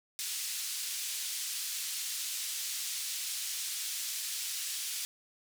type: band-pass noise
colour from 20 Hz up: white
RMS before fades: -37 dBFS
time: 0.19-5.05 s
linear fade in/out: 0 ms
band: 3000 to 9700 Hz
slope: 12 dB/octave
effects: none